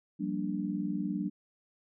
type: chord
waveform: sine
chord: G minor seventh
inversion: third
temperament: just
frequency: 176.4 / 196 / 235.2 / 294 Hz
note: F3 / G3 / Bb3 / D4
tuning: +18 / 0 / +16 / +2 cents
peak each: -38 / -34 / -39 / -35 dBFS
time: 0.19-1.3 s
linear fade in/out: 20 ms
effects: none